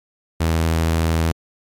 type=tone with vibrato; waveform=sawtooth; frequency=81.6 Hz; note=E2; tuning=17 cents flat; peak=-12 dBFS; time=0.4-1.32 s; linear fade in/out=10 ms; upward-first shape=sine; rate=13 Hz; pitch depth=9 cents each way; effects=MP3 96 kbps